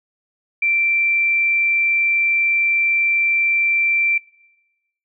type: tone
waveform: sine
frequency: 2349 Hz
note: D7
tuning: in tune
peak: -15 dBFS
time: 0.62-4.18 s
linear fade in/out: 5 ms
effects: noise-tail reverb RT60 1.0 s tail -21 dB re dry